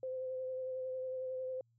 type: tone with vibrato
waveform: sine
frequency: 516 Hz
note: C5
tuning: 24 cents flat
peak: -37 dBFS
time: 0.03-1.61 s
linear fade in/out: 2 ms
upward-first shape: sine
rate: 11 Hz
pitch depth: 18 cents each way
effects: added 116 Hz sine -70 dBFS peak until 1.78 s